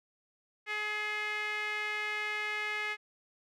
sawtooth tone with band-pass filter, 422.2 Hz, G#4, 29 cents sharp, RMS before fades -35 dBFS, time 0.66-2.97 s, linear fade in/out 50 ms, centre 2100 Hz, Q 3.5, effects none

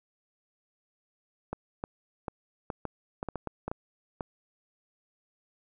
clicks, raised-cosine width 1 ms, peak -19 dBFS, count 12, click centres 1.53 / 1.839 / 2.282 / 2.702 / 2.853 / 3.229 / 3.287 / 3.357 / 3.473 / 3.68 / 3.715 / 4.208 s, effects none

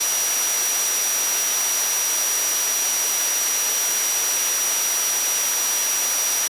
sine tone in noise, 5800 Hz, F#8, 35 cents flat, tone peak -21 dBFS, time 0-6.48 s, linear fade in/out 10 ms, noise white, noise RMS -23 dBFS, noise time 0-6.48 s, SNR -1 dB, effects high-pass 400 Hz 12 dB/octave + resampled to 32000 Hz

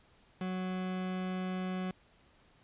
40% pulse tone, 185 Hz, F#3, in tune, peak -33 dBFS, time 0.41-1.91 s, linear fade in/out 2 ms, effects pink hiss -65 dBFS RMS until 2.63 s + resampled to 8000 Hz

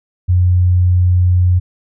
sine tone, 90 Hz, F#2, 47 cents flat, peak -8 dBFS, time 0.28-1.6 s, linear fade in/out 20 ms, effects none

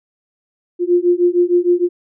sine beating tone pair, 349.2 / 355.7 Hz, F4 / F4, 0 / +32 cents, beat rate 6.5 Hz, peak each -14 dBFS, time 0.79-1.89 s, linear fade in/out 50 ms, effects none

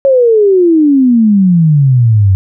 sine exponential sweep, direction down, 554.4 to 92.9 Hz, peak -4 dBFS, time 0.05-2.35 s, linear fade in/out 0 ms, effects none

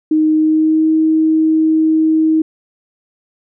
sine tone with pitch glide, 311.1 to 316.5 Hz, D#4 to D#4, 0 to +30 cents, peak -9 dBFS, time 0.11-2.42 s, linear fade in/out 5 ms, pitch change +30 cents, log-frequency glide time 0.34-0.9 s, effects none

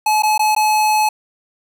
square tone with dropouts, 856 Hz, A5, 48 cents flat, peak -13 dBFS, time 0.06-1.09 s, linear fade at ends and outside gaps 5 ms, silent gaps 0.223-0.233 / 0.379-0.393 / 0.55-0.563 s, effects none

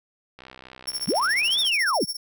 click train, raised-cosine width 0.3 ms, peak -26 dBFS, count 83, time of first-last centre 0.39-1.665 s, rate 64.3 Hz
sawtooth tone with tremolo, 5470 Hz, F8, 37 cents flat, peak -21 dBFS, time 0.87-2.17 s, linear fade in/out 10 ms, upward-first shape triangle, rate 14 Hz, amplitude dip 100%
sine linear two-way sweep, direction up then down, 97.9 to 3690 to 97.9 Hz, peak -20 dBFS, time 1.07-2.05 s, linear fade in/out 20 ms, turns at 1.6 s
effects none

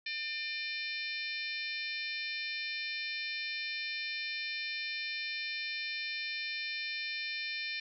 harmonic tone, 600 Hz, D5, 37 cents sharp, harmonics 3 / 4 / 5 / 6 / 7 / 8 / 9, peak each -43 / -38 / -48 / -45 / -43 / -49 / -47 dBFS, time 0.06-7.8 s, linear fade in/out 5 ms, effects none

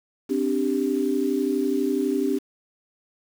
sine chord, C suspended second, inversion none, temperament equal, 261.6 / 293.7 / 392 Hz, C4 / D4 / G4, 0 / 0 / 0 cents, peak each -25 dBFS, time 0.29-2.39 s, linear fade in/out 20 ms, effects 7-bit

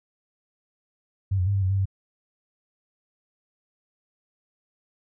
sine tone with pitch steps, 97.1 / 90.1 / 100 / 98.1 / 93.4 / 97.8 / 96.4 Hz, G2 / F#2 / G2 / G2 / F#2 / G2 / G2, -16 / -45 / +35 / +2 / +17 / -4 / -28 cents, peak -20 dBFS, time 1.31-1.856 s, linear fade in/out 10 ms, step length 78 ms, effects none

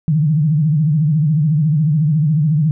sine tone with vibrato, 152.8 Hz, D#3, 31 cents flat, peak -11 dBFS, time 0.08-2.71 s, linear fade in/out 0 ms, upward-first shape sine, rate 14 Hz, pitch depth 130 cents each way, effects none

